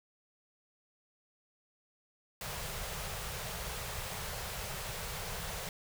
pink band-stop noise, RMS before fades -40 dBFS, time 2.41-5.69 s, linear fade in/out 2 ms, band 190 to 410 Hz, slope 48 dB/octave, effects none

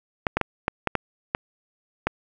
clicks, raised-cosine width 0.5 ms, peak -6 dBFS, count 8, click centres 0.268 / 0.37 / 0.413 / 0.681 / 0.873 / 0.953 / 1.349 / 2.07 s, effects none

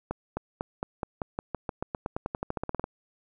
accelerating click train, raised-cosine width 1 ms, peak -16 dBFS, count 23, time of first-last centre 0.11-2.841 s, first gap 260 ms, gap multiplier 0.92, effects none

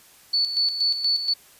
sine tone with tremolo, 4459 Hz, C#8, 9 cents sharp, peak -18 dBFS, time 0.33-1.34 s, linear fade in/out 10 ms, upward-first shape square, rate 4.2 Hz, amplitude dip 60%, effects white hiss -52 dBFS RMS until 1.59 s + resampled to 32000 Hz

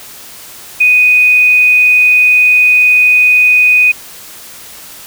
sine tone, 2489 Hz, D#7, in tune, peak -4 dBFS, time 0.8-3.92 s, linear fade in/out 10 ms, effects white hiss -32 dBFS RMS until 5.06 s

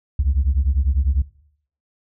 sine beating tone pair, 63.9 / 73.9 Hz, C2 / D2, -40 / +11 cents, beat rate 10 Hz, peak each -17 dBFS, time 0.19-1.22 s, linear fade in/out 5 ms, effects noise-tail reverb RT60 0.6 s tail -19 dB re dry + tanh soft clip ceiling -11 dBFS

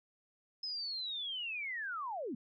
sine linear sweep, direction down, 5150 to 200.3 Hz, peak -37 dBFS, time 0.63-2.35 s, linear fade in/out 5 ms, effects none

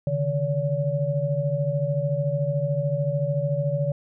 sine tone cluster, 138.2 / 151.8 / 570 Hz, C#3 / D#3 / C#5, -5 / -42 / +48 cents, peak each -26 dBFS, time 0.07-3.92 s, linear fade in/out 2 ms, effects none

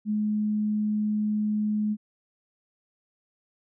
sine tone, 211.6 Hz, G#3, 33 cents sharp, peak -23 dBFS, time 0.05-1.97 s, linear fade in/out 50 ms, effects none

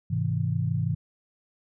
sine chord, Ab augmented, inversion none, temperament just, 103.83 / 129.78 / 162.23 Hz, Ab2 / C3 / E3, 0 / -14 / -27 cents, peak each -28 dBFS, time 0.1-0.95 s, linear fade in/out 10 ms, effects none

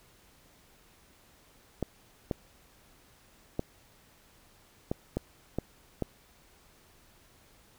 clicks, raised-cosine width 2 ms, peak -16 dBFS, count 7, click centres 1.827 / 2.312 / 3.594 / 4.915 / 5.17 / 5.586 / 6.023 s, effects pink hiss -61 dBFS RMS until 7.78 s

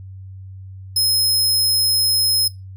sawtooth tone, 5140 Hz, E8, 45 cents flat, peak -12 dBFS, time 0.96-2.48 s, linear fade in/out 5 ms, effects noise-tail reverb RT60 0.2 s tail -21 dB re dry + added 95 Hz sine -33 dBFS peak until 2.76 s

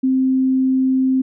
sine tone, 261.6 Hz, C4, in tune, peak -13 dBFS, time 0.03-1.22 s, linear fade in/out 10 ms, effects none

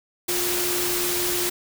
sine tone in noise, 354.1 Hz, F4, 24 cents sharp, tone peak -28 dBFS, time 0.28-1.5 s, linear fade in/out 10 ms, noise white, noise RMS -25 dBFS, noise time 0.28-1.5 s, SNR -6 dB, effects none

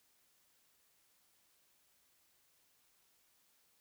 silence, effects white hiss -73 dBFS RMS until 3.8 s

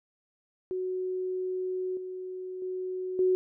sine tone with level steps, 370 Hz, F#4, in tune, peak -29 / -35 / -31 / -21 dBFS, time 0.71-3.35 s, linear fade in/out 0 ms, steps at 1.97 / 2.62 / 3.19 s, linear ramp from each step 2 ms, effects none

